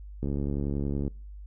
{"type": "click train", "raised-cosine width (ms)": 3, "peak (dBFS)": -18, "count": 61, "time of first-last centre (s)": [0.23, 1.079], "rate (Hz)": 70.7, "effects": ["noise-tail reverb RT60 0.4 s tail -25 dB re dry", "added 50 Hz sine -40 dBFS peak until 1.46 s"]}